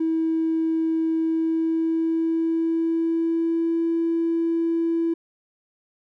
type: tone with pitch glide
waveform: triangle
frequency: 323.6 to 332.3 Hz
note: E4 to E4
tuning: -32 to +14 cents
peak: -16 dBFS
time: 0-5.14 s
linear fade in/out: 10 ms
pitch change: +46 cents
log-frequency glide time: 1.18-3.84 s
effects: tanh soft clip ceiling -17 dBFS